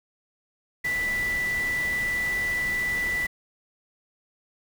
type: tone in noise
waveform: sine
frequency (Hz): 1975.5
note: B6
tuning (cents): 0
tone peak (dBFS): -24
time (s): 0.84-3.27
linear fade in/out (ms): 10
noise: pink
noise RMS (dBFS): -37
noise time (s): 0.84-3.27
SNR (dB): +10
effects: none